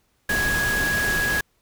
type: tone in noise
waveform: sine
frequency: 1661.2 Hz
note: G#6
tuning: in tune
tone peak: -21 dBFS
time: 0.29-1.41 s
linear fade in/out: 5 ms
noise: pink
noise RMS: -27 dBFS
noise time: 0.29-1.41 s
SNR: +3 dB
effects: pink hiss -67 dBFS RMS until 1.61 s